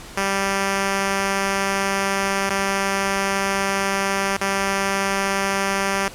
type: tone with dropouts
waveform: 5% pulse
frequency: 196 Hz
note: G3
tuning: in tune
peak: -8 dBFS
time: 0.17-6.08 s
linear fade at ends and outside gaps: 2 ms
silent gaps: 2.493-2.504 / 4.367-4.413 s
effects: pink hiss -39 dBFS RMS until 6.14 s + low-pass 11000 Hz 12 dB/octave